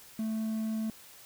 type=tone; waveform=triangle; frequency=220 Hz; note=A3; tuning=in tune; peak=-28 dBFS; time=0.19-0.9 s; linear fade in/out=2 ms; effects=white hiss -53 dBFS RMS until 1.25 s